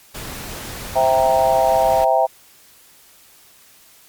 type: noise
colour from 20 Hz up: pink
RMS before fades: -31 dBFS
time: 0.14-2.05 s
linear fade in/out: 10 ms
type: chord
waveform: sine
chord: C dominant seventh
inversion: none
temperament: equal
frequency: 523.3 / 659.3 / 784 / 932.3 Hz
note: C5 / E5 / G5 / Bb5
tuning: 0 / 0 / 0 / 0 cents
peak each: -20 / -16 / -17 / -21 dBFS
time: 0.95-2.27 s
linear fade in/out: 20 ms
effects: white hiss -49 dBFS RMS until 4.08 s + MP3 96 kbps